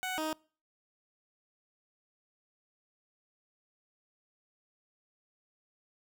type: tone pair in turn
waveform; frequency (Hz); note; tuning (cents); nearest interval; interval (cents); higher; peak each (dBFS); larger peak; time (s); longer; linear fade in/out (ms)
15% pulse; 744 / 312.8; F#5 / D#4; +9 / +9; octave + minor third; 1500; first; -27 / -26; second; 0.03-0.18 / 0.18-0.33; neither; 0
effects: noise-tail reverb RT60 0.4 s tail -25 dB re dry